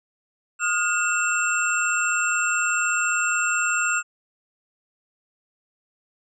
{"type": "tone cluster", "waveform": "sine", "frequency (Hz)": [1249, 1425, 2675, 7490], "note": ["D#6", "F6", "E7", "A#8"], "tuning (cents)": [6, 34, 25, 7], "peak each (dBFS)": [-28, -23, -27, -26], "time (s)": [0.59, 4.03], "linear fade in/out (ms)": 50, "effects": []}